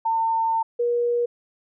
sine tone pair in turn, 903 / 478.3 Hz, A5 / A#4, +45 / +44 cents, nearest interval major seventh, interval 1101 cents, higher first, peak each -19 dBFS, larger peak neither, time 0.05-0.63 / 0.79-1.26 s, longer first, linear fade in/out 10 ms, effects none

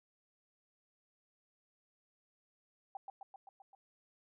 sine tone with echo, 784 Hz, G5, in tune, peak -40 dBFS, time 2.95-2.97 s, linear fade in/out 2 ms, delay 130 ms, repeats 6, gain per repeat -3 dB, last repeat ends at 3.75 s, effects none

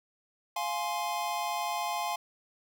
square chord, F minor, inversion none, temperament just, 698.5 / 838.1 / 1047.7 Hz, F5 / Ab5 / C6, 0 / +16 / +2 cents, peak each -36 / -35 / -36 dBFS, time 0.56-2.16 s, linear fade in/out 5 ms, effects none

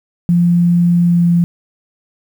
sine tone with pitch glide, 173.4 to 172.1 Hz, F3 to F3, -12 to -25 cents, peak -8 dBFS, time 0.29-1.44 s, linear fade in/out 0 ms, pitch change -13 cents, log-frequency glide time 1.04-1.27 s, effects 7-bit

